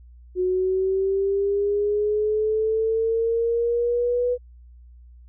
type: linear sweep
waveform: sine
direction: up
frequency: 364 to 493.9 Hz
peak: -19 dBFS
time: 0.35-4.38 s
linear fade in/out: 50 ms
effects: added 60 Hz sine -44 dBFS peak until 5.28 s